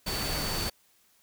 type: tone in noise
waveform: sine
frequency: 4518 Hz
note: C#8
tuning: 32 cents sharp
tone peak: -35 dBFS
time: 0.06-0.7 s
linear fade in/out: 10 ms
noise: pink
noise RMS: -32 dBFS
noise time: 0.06-0.7 s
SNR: -6 dB
effects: white hiss -65 dBFS RMS until 1.22 s